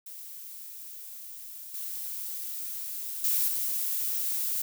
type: noise with level steps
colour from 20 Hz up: violet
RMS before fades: -43 / -36 / -26 / -30 dBFS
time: 0.06-4.62 s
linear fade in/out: 5 ms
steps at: 1.74 / 3.24 / 3.48 s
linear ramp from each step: 2 ms
effects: none